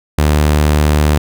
sawtooth tone, 75 Hz, D2, 37 cents sharp, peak -5 dBFS, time 0.18-1.18 s, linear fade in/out 5 ms, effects none

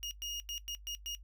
30% pulse tone bursts at uneven times, 2857 Hz, F7, 39 cents sharp, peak -35 dBFS, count 6, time 0.03-0.11 / 0.22-0.4 / 0.49-0.58 / 0.68-0.75 / 0.87-0.95 / 1.06-1.15 s, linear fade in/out 0 ms, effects noise-tail reverb RT60 0.1 s tail -17 dB re dry + added 50 Hz sine -50 dBFS peak until 1.23 s

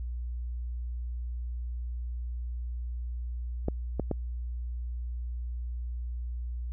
clicks, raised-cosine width 2 ms, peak -15 dBFS, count 3, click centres 3.684 / 3.997 / 4.113 s, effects added 60 Hz sine -32 dBFS peak until 6.72 s

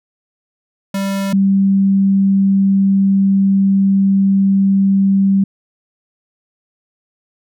square / sine tone pair in turn, 196 / 195.27 Hz, G3 / G3, 0 / -6 cents, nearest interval unison, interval 6 cents, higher first, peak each -17 / -9 dBFS, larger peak second, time 0.94-1.33 / 1.33-5.44 s, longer second, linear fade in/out 5 ms, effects none

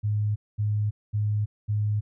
sine tone bursts, 105.1 Hz, G#2, 21 cents sharp, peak -22 dBFS, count 4, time 0.03-2.01 s, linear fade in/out 20 ms, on 330 ms, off 220 ms, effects none

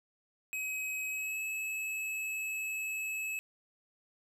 square tone with pitch glide, 2542 to 2589 Hz, D#7 to E7, +36 to -32 cents, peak -35 dBFS, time 0.53-3.39 s, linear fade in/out 0 ms, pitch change +32 cents, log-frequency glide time 1.09-1.39 s, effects none

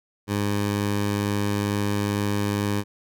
15% pulse tone, 102.2 Hz, G#2, 27 cents flat, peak -16 dBFS, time 0.27-2.84 s, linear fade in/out 50 ms, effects none

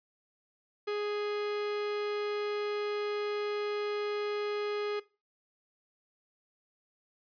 45% pulse tone, 415.3 Hz, G#4, in tune, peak -31 dBFS, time 0.87-5 s, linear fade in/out 10 ms, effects noise-tail reverb RT60 0.3 s tail -20 dB re dry + resampled to 11025 Hz

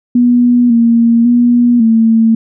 sine tone with pitch steps, 243.2 / 232.3 / 241 / 225.1 Hz, B3 / A#3 / B3 / A3, -26 / -6 / -42 / +40 cents, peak -5 dBFS, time 0.15-2.35 s, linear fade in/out 5 ms, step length 550 ms, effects none

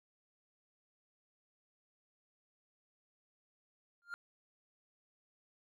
triangle tone with exponential growth, 1400 Hz, F6, 4 cents sharp, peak -34 dBFS, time 4.02-4.14 s, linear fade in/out 0 ms, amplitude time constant 24 ms, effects none

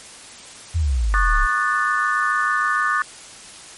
sine exponential sweep, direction down, 87.31 to 30.87 Hz, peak -16 dBFS, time 0.74-1.47 s, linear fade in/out 20 ms
sine chord, D# half-diminished seventh, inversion third, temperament equal with one note detuned, 1108.7 / 1215.4 / 1480 / 1760 Hz, C#6 / D#6 / F#6 / A6, 0 / -41 / 0 / 0 cents, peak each -25 / -21 / -23 / -22 dBFS, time 1.14-3.02 s, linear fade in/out 0 ms
effects white hiss -40 dBFS RMS until 3.77 s + MP3 48 kbps

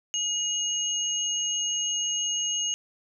sine tone pair together, 2889 / 6486 Hz, F#7 / G#8, -42 / -42 cents, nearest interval octave + major second, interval 1400 cents, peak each -28 dBFS, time 0.14-2.74 s, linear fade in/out 0 ms, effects none

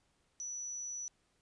sine tone, 5920 Hz, F#8, in tune, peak -39 dBFS, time 0.4-1.08 s, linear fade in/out 0 ms, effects pink hiss -75 dBFS RMS until 1.41 s + resampled to 22050 Hz

